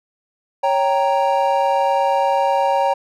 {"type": "chord", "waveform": "triangle", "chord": "G diminished", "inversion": "second", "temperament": "equal", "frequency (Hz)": [554.4, 784, 932.3], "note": ["Db5", "G5", "Bb5"], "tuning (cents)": [0, 0, 0], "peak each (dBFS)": -17, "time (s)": [0.63, 2.94], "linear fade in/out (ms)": 10, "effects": []}